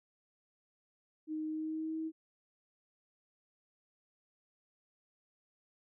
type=tone with pitch glide; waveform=sine; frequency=311.1 to 319.3 Hz; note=D#4 to D#4; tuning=0 to +45 cents; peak=-35 dBFS; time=1.27-2.12 s; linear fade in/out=50 ms; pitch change=+45 cents; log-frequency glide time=1.47-1.98 s; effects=none